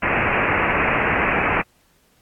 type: low-pass noise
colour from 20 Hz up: white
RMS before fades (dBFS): -20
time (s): 0.02-1.62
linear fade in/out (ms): 10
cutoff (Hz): 2600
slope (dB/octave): 96
effects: pink hiss -60 dBFS RMS until 2.21 s + AAC 64 kbps